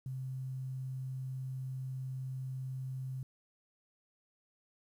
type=tone with quantisation; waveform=sine; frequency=130.81 Hz; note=C3; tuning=in tune; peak=-37 dBFS; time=0.06-3.23 s; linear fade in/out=2 ms; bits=11; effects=none